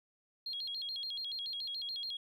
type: tone with vibrato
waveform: triangle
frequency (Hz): 3729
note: A#7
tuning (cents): 0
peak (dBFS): -34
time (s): 0.46-2.17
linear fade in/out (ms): 5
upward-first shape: square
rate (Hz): 7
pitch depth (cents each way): 210
effects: tanh soft clip ceiling -35 dBFS